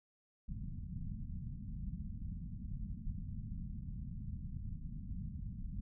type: low-pass noise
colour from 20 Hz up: pink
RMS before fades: -43 dBFS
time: 0.48-5.81 s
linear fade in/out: 10 ms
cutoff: 220 Hz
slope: 48 dB/octave
effects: none